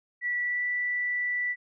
sine tone with pitch glide, 1952 to 1967.8 Hz, B6 to B6, -21 to -7 cents, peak -26 dBFS, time 0.21-1.56 s, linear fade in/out 50 ms, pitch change +14 cents, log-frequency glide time 0.39-0.64 s, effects none

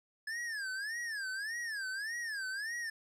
square tone with vibrato, 1702 Hz, G#6, 42 cents sharp, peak -37 dBFS, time 0.27-2.9 s, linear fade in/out 5 ms, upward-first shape sine, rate 1.7 Hz, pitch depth 200 cents each way, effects low-pass 9000 Hz 12 dB/octave + 12-bit

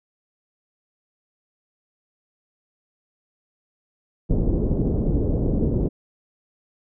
pink low-pass noise, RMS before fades -21 dBFS, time 4.29-5.89 s, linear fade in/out 20 ms, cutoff 450 Hz, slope 24 dB/octave, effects none

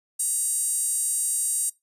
5% pulse tone with high-pass filter, 954 Hz, A#5, 40 cents sharp, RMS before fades -25 dBFS, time 0.19-1.7 s, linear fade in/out 10 ms, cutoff 8700 Hz, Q 5.8, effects noise-tail reverb RT60 0.2 s tail -21 dB re dry

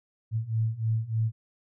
sine beating tone pair, 110 / 113.3 Hz, A2 / A#2, 0 / -49 cents, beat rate 3.3 Hz, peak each -29 / -27 dBFS, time 0.31-1.32 s, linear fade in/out 50 ms, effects none

